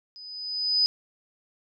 sine tone with level ramp, 4995 Hz, D#8, 6 cents sharp, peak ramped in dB -42 to -17 dBFS, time 0.16-0.86 s, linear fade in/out 0 ms, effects none

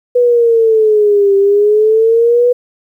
sine exponential two-way sweep, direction down then up, 493.9 to 393 to 493.9 Hz, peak -6 dBFS, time 0.15-2.53 s, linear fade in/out 10 ms, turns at 1.36 s, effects 8-bit

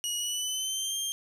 20% pulse tone with pitch glide, 2904 to 3185 Hz, F#7 to G7, -33 to +27 cents, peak -24 dBFS, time 0.04-1.12 s, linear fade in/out 0 ms, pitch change +160 cents, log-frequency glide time 0.17-0.96 s, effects none

